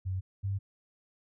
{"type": "tone pair in turn", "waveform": "sine", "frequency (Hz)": [93.7, 98.39], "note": ["F#2", "G2"], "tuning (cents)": [22, 7], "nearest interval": "minor second", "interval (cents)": 85, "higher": "second", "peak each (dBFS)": [-30, -29], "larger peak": "second", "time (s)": [[0.05, 0.21], [0.43, 0.59]], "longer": "neither", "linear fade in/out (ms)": 20, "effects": []}